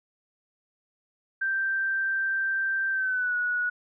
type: tone with pitch glide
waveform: sine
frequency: 1568 to 1463 Hz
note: G6 to F#6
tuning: 0 to -20 cents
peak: -24 dBFS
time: 1.41-3.7 s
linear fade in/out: 10 ms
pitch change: -120 cents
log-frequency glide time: 2.91-3.35 s
effects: none